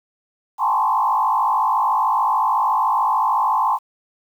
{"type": "tone with frequency modulation", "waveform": "sine", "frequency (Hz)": 955, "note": "A#5", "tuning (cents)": 42, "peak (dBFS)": -15, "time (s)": [0.58, 3.79], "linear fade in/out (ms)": 50, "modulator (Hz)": 53.7, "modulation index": 2.7, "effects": ["8-bit"]}